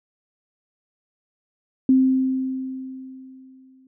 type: tone with exponential decay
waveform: sine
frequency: 261.6 Hz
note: C4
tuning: in tune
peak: -11 dBFS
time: 1.89-3.87 s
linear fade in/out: 2 ms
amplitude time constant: 430 ms
effects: none